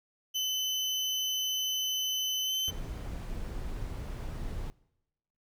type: tone with pitch glide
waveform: 35% pulse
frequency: 3031 to 3064 Hz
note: F#7 to G7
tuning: +41 to -40 cents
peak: -27 dBFS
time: 0.34-2.71 s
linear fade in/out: 20 ms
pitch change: +19 cents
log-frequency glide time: 2.44-2.53 s
type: noise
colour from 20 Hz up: brown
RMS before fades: -37 dBFS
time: 2.68-4.7 s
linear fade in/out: 0 ms
effects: noise-tail reverb RT60 0.9 s tail -23 dB re dry